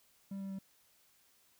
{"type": "tone with pitch steps", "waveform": "triangle", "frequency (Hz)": [196, 194.65, 193.3], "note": ["G3", "G3", "G3"], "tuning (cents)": [0, -12, -24], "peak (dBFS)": -37, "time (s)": [0.31, 0.589], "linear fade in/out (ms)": 5, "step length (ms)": 93, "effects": ["white hiss -69 dBFS RMS until 1.59 s"]}